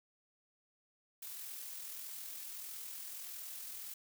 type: noise with amplitude modulation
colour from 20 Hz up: blue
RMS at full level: -45 dBFS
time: 1.22-3.94 s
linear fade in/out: 5 ms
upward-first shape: sine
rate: 41.6 Hz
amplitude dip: 30%
effects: none